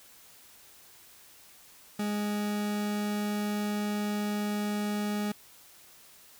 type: tone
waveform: 40% pulse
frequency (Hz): 207.7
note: G#3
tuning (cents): 0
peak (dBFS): -28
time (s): 1.99-5.32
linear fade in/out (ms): 5
effects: white hiss -55 dBFS RMS until 6.39 s